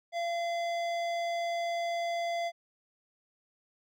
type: tone with hard clipping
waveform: triangle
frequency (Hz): 684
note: F5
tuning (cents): -36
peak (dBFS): -32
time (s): 0.12-2.52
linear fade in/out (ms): 50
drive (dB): 18
effects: none